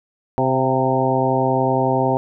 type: harmonic tone with a mistuned harmonic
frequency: 130.81 Hz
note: C3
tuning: in tune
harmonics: 1 / 2 / 3 / 4 / 5 / 6 / 7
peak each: -23 / -23 / -23 / -23 / -23 / -23 / -23 dBFS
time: 0.38-2.17 s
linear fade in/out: 0 ms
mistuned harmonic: 5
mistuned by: +34 cents
effects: none